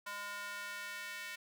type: tone with high-pass filter sweep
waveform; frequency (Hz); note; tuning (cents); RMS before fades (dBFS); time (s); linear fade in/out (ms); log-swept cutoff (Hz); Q
square; 203.9; G#3; -32; -44; 0.06-1.36; 10; 1200 to 1900; 2.2
effects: none